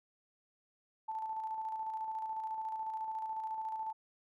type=tone with tremolo; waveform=sine; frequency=880 Hz; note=A5; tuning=in tune; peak=-35 dBFS; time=1.08-3.93 s; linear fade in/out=10 ms; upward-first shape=square; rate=14 Hz; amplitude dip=35%; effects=none